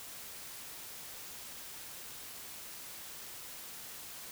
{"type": "silence", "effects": ["white hiss -47 dBFS RMS until 4.31 s"]}